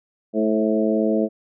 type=harmonic tone with a mistuned harmonic; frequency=108.8 Hz; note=A2; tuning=19 cents flat; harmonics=2 / 3 / 4 / 5 / 6; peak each=-21 / -23 / -24 / -25 / -26 dBFS; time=0.33-1.29 s; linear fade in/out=50 ms; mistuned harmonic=5; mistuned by=-18 cents; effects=none